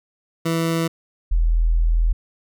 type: tone pair in turn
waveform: 20% pulse / sine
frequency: 164.81 / 41.2 Hz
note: E3 / E1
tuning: 0 / 0 cents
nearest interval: 2 octaves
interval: 2400 cents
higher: first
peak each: -14 dBFS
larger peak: neither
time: 0.45-0.88 / 1.31-2.13 s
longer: second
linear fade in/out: 10 ms
effects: none